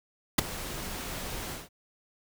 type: noise with ADSR envelope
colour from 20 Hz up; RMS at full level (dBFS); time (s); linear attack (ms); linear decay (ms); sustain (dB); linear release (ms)
pink; -18; 0.38-1.69; 8; 10; -19; 170
effects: none